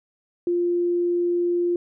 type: tone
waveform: sine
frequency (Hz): 349.2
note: F4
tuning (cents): 0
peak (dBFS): -19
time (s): 0.47-1.76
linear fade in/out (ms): 2
effects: none